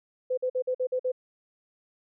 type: tone bursts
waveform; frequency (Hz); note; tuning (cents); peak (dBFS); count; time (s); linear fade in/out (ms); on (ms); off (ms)
sine; 508; B4; +49; -24; 7; 0.3-1.119; 10; 75; 49
effects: none